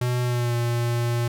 square tone with pitch glide, 123.47 to 118.92 Hz, B2 to A#2, 0 to +35 cents, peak -22 dBFS, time 0.01-1.28 s, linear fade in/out 5 ms, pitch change -65 cents, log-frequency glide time 0.23-0.55 s, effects none

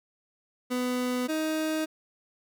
30% pulse tone pair in turn, 249.5 / 313.5 Hz, B3 / D#4, +18 / +13 cents, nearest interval major third, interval 395 cents, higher second, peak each -24 dBFS, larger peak neither, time 0.7-1.28 / 1.28-1.86 s, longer neither, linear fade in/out 20 ms, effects none

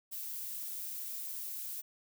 violet noise, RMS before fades -41 dBFS, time 0.11-1.82 s, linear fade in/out 20 ms, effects none

